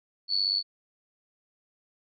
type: tone with amplitude modulation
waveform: sine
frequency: 4435 Hz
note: C#8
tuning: in tune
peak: -20 dBFS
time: 0.28-0.63 s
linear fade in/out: 50 ms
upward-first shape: sine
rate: 96.9 Hz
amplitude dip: 80%
effects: none